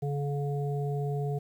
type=harmonic tone; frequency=142.6 Hz; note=C#3; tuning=49 cents sharp; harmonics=1 / 3 / 5; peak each=-29 / -35 / -40 dBFS; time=0.02-1.39 s; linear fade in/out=10 ms; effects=10-bit